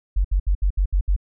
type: tone bursts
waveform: sine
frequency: 47.15 Hz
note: F#1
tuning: 33 cents sharp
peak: -15 dBFS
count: 7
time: 0.16-1.164 s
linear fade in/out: 10 ms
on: 86 ms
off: 67 ms
effects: none